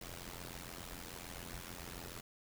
pink noise with amplitude modulation, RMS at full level -44 dBFS, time 0.01-2.21 s, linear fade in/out 5 ms, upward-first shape sine, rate 86.9 Hz, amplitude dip 90%, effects none

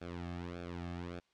sawtooth tone with flanger, 87.1 Hz, F2, 4 cents flat, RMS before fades -43 dBFS, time 0.01-1.2 s, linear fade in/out 10 ms, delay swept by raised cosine 1 to 2.1 ms, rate 1.7 Hz, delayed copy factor -0.95, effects white hiss -74 dBFS RMS until 1.33 s + low-pass 4000 Hz 12 dB/octave

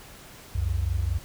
sine tone pair together, 65.33 / 89.9 Hz, C2 / F#2, -2 / -49 cents, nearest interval tritone, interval 553 cents, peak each -26 dBFS, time 0.55-1.19 s, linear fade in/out 5 ms, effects pink hiss -47 dBFS RMS until 1.24 s

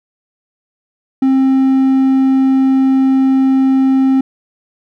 triangle tone, 265.6 Hz, C4, 26 cents sharp, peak -6 dBFS, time 1.22-4.21 s, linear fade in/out 5 ms, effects none

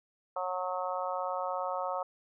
harmonic tone, 182.9 Hz, F#3, 20 cents flat, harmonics 3 / 4 / 5 / 6 / 7, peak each -36 / -37 / -38 / -39 / -39 dBFS, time 0.36-2.03 s, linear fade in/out 5 ms, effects none

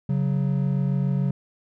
triangle tone pair together, 138.07 / 185 Hz, C#3 / F#3, -7 / 0 cents, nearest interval perfect fourth, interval 507 cents, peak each -20 / -23 dBFS, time 0.09-1.31 s, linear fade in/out 5 ms, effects none

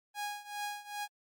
sawtooth tone with tremolo, 825 Hz, G#5, 12 cents flat, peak -30 dBFS, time 0.14-1.08 s, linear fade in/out 50 ms, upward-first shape triangle, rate 2.5 Hz, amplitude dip 90%, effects MP3 64 kbps

